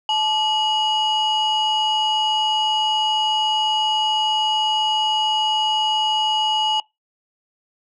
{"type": "tone pair together", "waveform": "sine", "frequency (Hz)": [866.1, 2907], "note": ["A5", "F#7"], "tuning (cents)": [-28, -31], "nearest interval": "octave + major sixth", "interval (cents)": 2097, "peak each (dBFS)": -18, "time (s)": [0.09, 6.8], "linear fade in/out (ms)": 2, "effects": ["noise-tail reverb RT60 0.2 s tail -24 dB re dry", "tanh soft clip ceiling -14 dBFS"]}